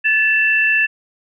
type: tone pair together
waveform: sine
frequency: 1735.3 / 2671 Hz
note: A6 / E7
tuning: -24 / +22 cents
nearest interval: perfect fifth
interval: 746 cents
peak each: -15 dBFS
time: 0.04-0.87 s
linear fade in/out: 20 ms
effects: none